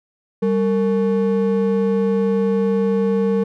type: ring-modulated tone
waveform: triangle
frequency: 326.7 Hz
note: E4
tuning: 15 cents flat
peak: -10 dBFS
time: 0.42-3.44 s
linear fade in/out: 10 ms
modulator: 131 Hz
effects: none